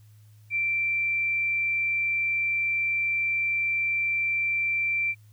sine tone, 2349 Hz, D7, in tune, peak -23 dBFS, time 0.5-5.15 s, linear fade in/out 50 ms, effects added 106 Hz sine -50 dBFS peak until 5.32 s + white hiss -66 dBFS RMS until 5.32 s

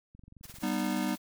click train, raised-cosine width 5 ms, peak -40 dBFS, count 12, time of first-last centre 0.15-0.628 s, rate 23 Hz
white noise with tremolo, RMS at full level -46 dBFS, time 0.43-1.18 s, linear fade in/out 10 ms, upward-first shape triangle, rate 17 Hz, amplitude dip 85%
square chord, G augmented, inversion none, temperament just, 196 / 245 / 306.2 Hz, G3 / B3 / D#4, 0 / -14 / -28 cents, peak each -34 dBFS, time 0.62-1.16 s, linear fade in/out 20 ms
effects none

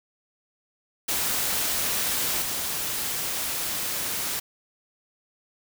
white noise with level steps, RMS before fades -26 / -29 dBFS, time 1.08-4.4 s, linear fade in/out 10 ms, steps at 2.42 s, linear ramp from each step 2 ms, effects none

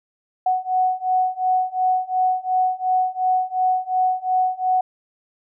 sine beating tone pair, 740 / 742.8 Hz, F#5 / F#5, 0 / +7 cents, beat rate 2.8 Hz, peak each -21 / -20 dBFS, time 0.46-4.81 s, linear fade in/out 5 ms, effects none

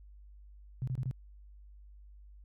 sine tone bursts, 128.6 Hz, C3, 30 cents flat, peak -31 dBFS, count 4, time 0.82-1.111 s, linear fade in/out 0 ms, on 54 ms, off 25 ms, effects added 50 Hz sine -51 dBFS peak until 2.44 s

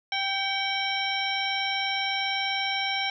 harmonic tone with a mistuned harmonic, 784 Hz, G5, in tune, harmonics 1 / 2 / 3 / 4 / 5 / 7, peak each -31 / -36 / -30 / -32 / -34 / -36 dBFS, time 0.12-3.1 s, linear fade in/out 2 ms, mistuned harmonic 3, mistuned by -56 cents, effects none

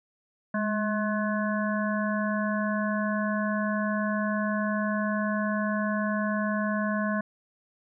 harmonic tone with a mistuned harmonic, 213.5 Hz, G#3, 48 cents sharp, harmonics 1 / 3 / 5 / 7 / 8, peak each -27 / -32 / -34 / -35 / -36 dBFS, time 0.54-7.21 s, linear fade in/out 5 ms, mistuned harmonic 1, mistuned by -48 cents, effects none

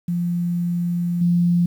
sine tone with level steps, 173.9 Hz, F3, 7 cents flat, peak -19 / -14 dBFS, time 0.08-1.66 s, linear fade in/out 5 ms, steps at 1.21 s, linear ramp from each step 5 ms, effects 8-bit

